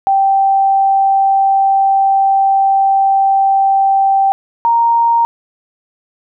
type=tone pair in turn; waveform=sine; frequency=781 / 931 Hz; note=G5 / A#5; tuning=-7 / -2 cents; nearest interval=minor third; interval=305 cents; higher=second; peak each=-8 dBFS; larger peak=neither; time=0.07-4.32 / 4.65-5.25 s; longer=first; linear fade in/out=0 ms; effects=none